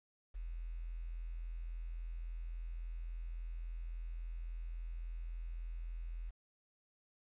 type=tone with quantisation; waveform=sine; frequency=41.8 Hz; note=E1; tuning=25 cents sharp; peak=-40 dBFS; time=0.34-6.31 s; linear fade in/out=20 ms; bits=11; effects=resampled to 8000 Hz